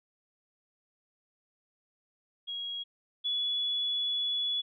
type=tone pair in turn; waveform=sine; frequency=3300 / 3408 Hz; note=G#7 / G#7; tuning=-12 / +44 cents; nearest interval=minor second; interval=56 cents; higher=second; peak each=-34 / -28 dBFS; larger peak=second; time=2.47-2.84 / 3.24-4.62 s; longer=second; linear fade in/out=20 ms; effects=none

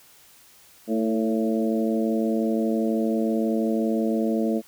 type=harmonic tone with a mistuned harmonic; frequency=111.7 Hz; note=A2; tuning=27 cents sharp; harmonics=2 / 3 / 4 / 5 / 6; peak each=-23 / -27 / -29 / -31 / -33 dBFS; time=0.87-4.62 s; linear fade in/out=50 ms; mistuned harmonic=3; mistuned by=-31 cents; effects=white hiss -53 dBFS RMS until 4.67 s

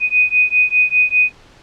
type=beating tone pair; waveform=sine; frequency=2489 / 2494 Hz; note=D#7 / D#7; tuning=0 / +3 cents; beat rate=5 Hz; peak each=-14 dBFS; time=0-1.32 s; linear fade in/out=50 ms; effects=pink hiss -46 dBFS RMS until 1.62 s + low-pass 5000 Hz 12 dB/octave

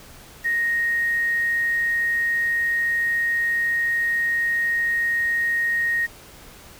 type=tone with quantisation; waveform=sine; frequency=1867 Hz; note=A#6; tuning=2 cents sharp; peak=-19 dBFS; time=0.44-6.07 s; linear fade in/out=20 ms; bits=7; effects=pink hiss -45 dBFS RMS until 6.79 s

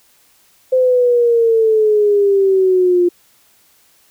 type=exponential sweep; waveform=sine; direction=down; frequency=518 to 349.2 Hz; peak=-9 dBFS; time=0.72-3.09 s; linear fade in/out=10 ms; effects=white hiss -53 dBFS RMS until 4.1 s

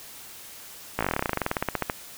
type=slowing click train; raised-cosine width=0.5 ms; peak=-9 dBFS; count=24; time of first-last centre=0.99-1.898 s; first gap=17 ms; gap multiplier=1.07; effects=white hiss -44 dBFS RMS until 2.17 s

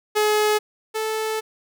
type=tone pair in turn; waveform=sawtooth; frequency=423.9 / 437.6 Hz; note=G#4 / A4; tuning=+35 / -9 cents; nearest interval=minor second; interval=56 cents; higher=second; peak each=-13 / -19 dBFS; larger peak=first; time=0.15-0.59 / 0.94-1.41 s; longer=second; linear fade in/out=20 ms; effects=none

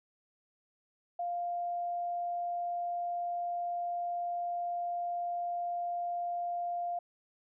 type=tone; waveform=sine; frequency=699 Hz; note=F5; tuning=1 cent sharp; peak=-32 dBFS; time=1.19-6.99 s; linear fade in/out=5 ms; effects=none

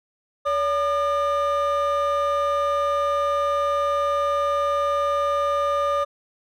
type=tone pair together; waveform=triangle; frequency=570 / 1210 Hz; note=C#5 / D#6; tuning=+48 / -49 cents; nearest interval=octave + minor second; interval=1303 cents; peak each=-19 dBFS; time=0.45-6.05 s; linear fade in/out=20 ms; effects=tanh soft clip ceiling -15 dBFS

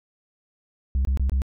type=tone bursts; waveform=sine; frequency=66.1 Hz; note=C2; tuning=18 cents sharp; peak=-16 dBFS; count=4; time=0.95-1.419 s; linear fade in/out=0 ms; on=100 ms; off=23 ms; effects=tanh soft clip ceiling -18 dBFS

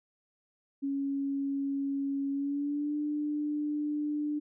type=tone with pitch glide; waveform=sine; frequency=277.2 to 297.1 Hz; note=C#4 to D4; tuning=0 to +20 cents; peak=-29 dBFS; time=0.82-4.4 s; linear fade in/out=20 ms; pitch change=+120 cents; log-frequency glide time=2.31-2.96 s; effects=none

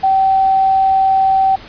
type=tone; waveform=sine; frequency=770 Hz; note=G5; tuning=31 cents flat; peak=-9 dBFS; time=0.03-1.56 s; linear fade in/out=10 ms; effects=pink hiss -36 dBFS RMS until 1.68 s + resampled to 11025 Hz

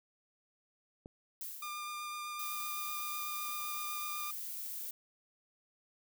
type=click; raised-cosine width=2 ms; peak=-34 dBFS; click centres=1.059 s
type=noise with exponential decay; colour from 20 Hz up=violet; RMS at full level=-41 dBFS; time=1.41-2.43 s; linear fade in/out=2 ms; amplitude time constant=220 ms
type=tone with vibrato; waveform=sawtooth; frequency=1203 Hz; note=D6; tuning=41 cents sharp; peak=-36 dBFS; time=1.62-4.31 s; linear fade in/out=5 ms; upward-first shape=sine; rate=7.9 Hz; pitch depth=10 cents each way
type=noise; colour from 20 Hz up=violet; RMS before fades=-42 dBFS; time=2.39-4.91 s; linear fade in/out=5 ms
effects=none

